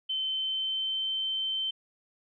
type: tone with pitch glide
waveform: sine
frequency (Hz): 3077 to 3097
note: G7 to G7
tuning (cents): -33 to -22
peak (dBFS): -28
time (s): 0.09-1.71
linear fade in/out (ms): 10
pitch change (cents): +11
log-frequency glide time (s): 0.26-1.07
effects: none